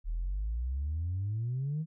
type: exponential sweep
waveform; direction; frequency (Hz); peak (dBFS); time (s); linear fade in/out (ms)
sine; up; 38 to 163.3; -29; 0.04-1.86; 50
effects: tanh soft clip ceiling -27 dBFS